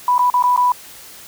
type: tone with dropouts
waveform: sine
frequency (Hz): 987.8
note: B5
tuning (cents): 0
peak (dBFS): -11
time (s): 0.08-0.72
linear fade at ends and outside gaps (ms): 2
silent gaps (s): 0.181-0.192 / 0.301-0.34 / 0.425-0.438 / 0.563-0.575
effects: white hiss -39 dBFS RMS until 1.27 s